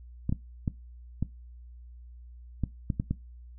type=clicks; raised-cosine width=5 ms; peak=-15 dBFS; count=8; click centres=0.294 / 0.325 / 0.678 / 1.226 / 2.637 / 2.902 / 2.999 / 3.11 s; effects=noise-tail reverb RT60 0.2 s tail -19 dB re dry + added 60 Hz sine -45 dBFS peak until 3.58 s